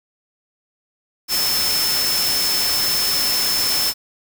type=tone in noise; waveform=sine; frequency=5280 Hz; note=E8; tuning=2 cents sharp; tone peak=-19 dBFS; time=1.28-3.94 s; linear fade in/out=50 ms; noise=white; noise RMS=-22 dBFS; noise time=1.28-3.94 s; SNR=0 dB; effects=none